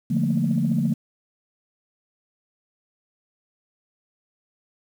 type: chord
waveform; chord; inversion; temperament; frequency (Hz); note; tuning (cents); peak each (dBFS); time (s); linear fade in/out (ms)
sine; Bb major seventh; first; just; 145.68 / 174.81 / 218.5 / 233.1; D3 / F3 / A3 / Bb3; -14 / +2 / -12 / 0; -24; 0.1-0.94; 10
effects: tanh soft clip ceiling -11 dBFS + 8-bit